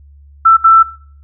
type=tone bursts at uneven times; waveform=sine; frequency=1332 Hz; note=E6; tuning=18 cents sharp; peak=-3 dBFS; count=2; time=0.45-0.57 / 0.64-0.83 s; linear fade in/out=10 ms; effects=noise-tail reverb RT60 0.6 s tail -21 dB re dry + added 71 Hz sine -38 dBFS peak until 1.23 s